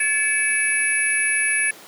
sine tone cluster, 1721 / 2268 / 2609 / 10180 Hz, A6 / C#7 / E7 / D#9, -39 / +39 / -18 / +39 cents, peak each -22 / -24 / -27 / -22 dBFS, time 0-1.71 s, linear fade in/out 5 ms, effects pink hiss -42 dBFS RMS until 1.87 s + high-pass 300 Hz 12 dB/octave

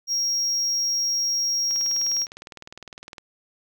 triangle tone, 5600 Hz, F8, 4 cents sharp, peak -20 dBFS, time 0.07-2.27 s, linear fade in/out 50 ms
click train, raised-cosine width 0.2 ms, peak -22 dBFS, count 30, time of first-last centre 1.71-3.182 s, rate 19.7 Hz
effects none

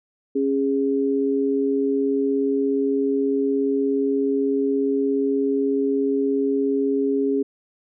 sine tone pair together, 274.3 / 411 Hz, C#4 / G#4, -18 / -18 cents, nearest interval perfect fifth, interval 700 cents, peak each -21 dBFS, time 0.35-7.43 s, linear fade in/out 10 ms, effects none

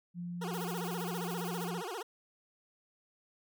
sine tone, 174.61 Hz, F3, in tune, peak -37 dBFS, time 0.14-1.83 s, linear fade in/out 50 ms
20% pulse tone with vibrato, 411.7 Hz, G#4, 15 cents flat, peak -33 dBFS, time 0.41-2.03 s, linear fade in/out 10 ms, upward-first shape sine, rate 15 Hz, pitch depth 270 cents each way
blue noise with tremolo, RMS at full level -46 dBFS, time 0.53-1.7 s, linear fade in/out 10 ms, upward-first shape sine, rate 13 Hz, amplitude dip 55%
effects none

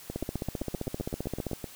two click trains, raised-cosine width 2 ms, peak -18 / -21 dBFS, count 22 / 13, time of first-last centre 0.16-1.533 / 0.1-1.642 s, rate 15.3 / 7.78 Hz, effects white hiss -49 dBFS RMS until 1.75 s

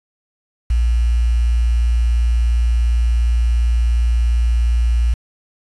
sine tone with quantisation, 58.6 Hz, A#1, 10 cents sharp, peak -12 dBFS, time 0.7-5.14 s, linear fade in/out 5 ms, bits 6, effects resampled to 24000 Hz

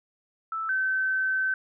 sine tone pair in turn, 1318.5 / 1535.8 Hz, E6 / G6, 0 / -36 cents, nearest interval minor third, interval 264 cents, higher second, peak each -28 / -23 dBFS, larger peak second, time 0.52-0.69 / 0.69-1.54 s, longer second, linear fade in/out 2 ms, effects none

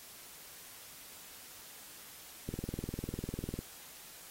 click train, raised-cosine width 3 ms, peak -24 dBFS, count 23, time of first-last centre 2.49-3.59 s, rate 20 Hz, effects white hiss -52 dBFS RMS until 4.3 s + AAC 48 kbps

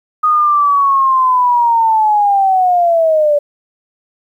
sine linear sweep, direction down, 1244.5 to 576 Hz, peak -8 dBFS, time 0.23-3.39 s, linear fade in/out 10 ms, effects 8-bit

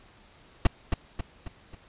brown noise with echo, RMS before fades -17 dBFS, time 0.65-0.67 s, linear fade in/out 2 ms, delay 270 ms, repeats 4, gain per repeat -6 dB, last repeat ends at 1.75 s, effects pink hiss -56 dBFS RMS until 1.88 s + resampled to 8000 Hz

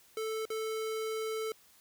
square tone with dropouts, 440 Hz, A4, in tune, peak -34 dBFS, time 0.17-1.52 s, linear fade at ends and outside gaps 2 ms, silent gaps 0.454-0.502 s, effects white hiss -62 dBFS RMS until 1.8 s

